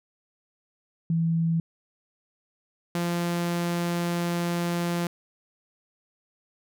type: tone pair in turn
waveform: sine / sawtooth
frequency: 165 / 172.62 Hz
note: E3 / F3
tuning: +2 / -20 cents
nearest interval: minor second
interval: 78 cents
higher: second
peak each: -21 / -21 dBFS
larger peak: neither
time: 1.1-1.6 / 2.95-5.07 s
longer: second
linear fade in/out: 2 ms
effects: none